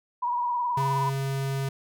sine tone with vibrato, 971 Hz, B5, 30 cents flat, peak -24 dBFS, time 0.22-1.1 s, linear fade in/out 10 ms, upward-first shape sine, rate 19 Hz, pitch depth 53 cents each way
square tone, 136.2 Hz, C#3, 30 cents flat, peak -27 dBFS, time 0.77-1.69 s, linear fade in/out 5 ms
effects none

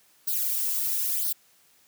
violet noise with flanger, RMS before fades -27 dBFS, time 0.27-1.33 s, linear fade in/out 10 ms, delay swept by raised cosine 0.2 to 2.4 ms, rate 1 Hz, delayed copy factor +0.75, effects white hiss -61 dBFS RMS until 1.87 s + high-pass 100 Hz 12 dB/octave

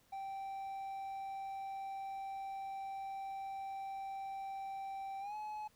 triangle tone with pitch glide, 780 to 850.6 Hz, G5 to G#5, -9 to +41 cents, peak -39 dBFS, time 0.12-5.68 s, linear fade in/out 10 ms, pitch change +150 cents, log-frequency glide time 5.2-5.35 s, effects pink hiss -70 dBFS RMS until 5.75 s

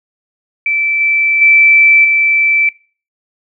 sine tone with level steps, 2325 Hz, D7, 18 cents flat, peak -11 / -9 / -4 / -8 dBFS, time 0.66-2.69 s, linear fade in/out 2 ms, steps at 1 / 1.41 / 2.04 s, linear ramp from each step 10 ms, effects noise-tail reverb RT60 0.4 s tail -22 dB re dry

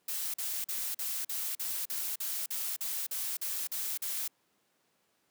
blue noise bursts, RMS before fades -35 dBFS, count 14, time 0.08-4.279 s, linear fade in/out 5 ms, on 260 ms, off 43 ms, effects pink hiss -73 dBFS RMS until 5.3 s + high-pass 200 Hz 12 dB/octave

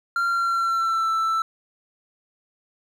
triangle tone with pitch glide, 1382 to 1326.5 Hz, F6 to E6, -19 to +10 cents, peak -18 dBFS, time 0.16-1.42 s, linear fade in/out 2 ms, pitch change -71 cents, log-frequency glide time 0.27-1.11 s, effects 10-bit

